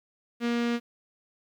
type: tone with notch filter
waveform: sawtooth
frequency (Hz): 236.9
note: A#3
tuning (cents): +28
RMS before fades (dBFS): -27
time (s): 0.4-0.8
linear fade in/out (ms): 50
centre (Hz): 840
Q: 1.5
effects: low-pass 4000 Hz 12 dB/octave + 10-bit